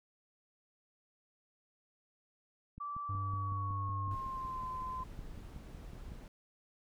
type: click train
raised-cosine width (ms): 5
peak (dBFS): -36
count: 19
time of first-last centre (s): 2.78-6.12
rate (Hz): 5.39
type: tone with pitch glide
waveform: sine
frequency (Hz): 1162 to 1029.3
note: D6 to C6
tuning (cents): -19 to -29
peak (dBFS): -38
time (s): 2.8-5.04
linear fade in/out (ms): 10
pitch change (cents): -210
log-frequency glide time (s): 3.12-4.65
type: tone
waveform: triangle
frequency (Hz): 98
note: G2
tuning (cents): 0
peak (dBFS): -34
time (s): 3.09-4.15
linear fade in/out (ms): 5
type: noise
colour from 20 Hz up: brown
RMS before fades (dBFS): -48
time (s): 4.11-6.28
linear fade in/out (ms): 2
effects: none